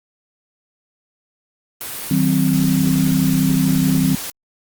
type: noise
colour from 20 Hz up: white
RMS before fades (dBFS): -28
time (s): 1.81-4.3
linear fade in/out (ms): 0
type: chord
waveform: sine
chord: C diminished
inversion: first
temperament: just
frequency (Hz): 156.98 / 188.37 / 261.6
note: Eb3 / Gb3 / C4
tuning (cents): +16 / +31 / 0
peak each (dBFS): -18 / -18 / -17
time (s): 2.11-4.15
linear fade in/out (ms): 2
effects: Opus 32 kbps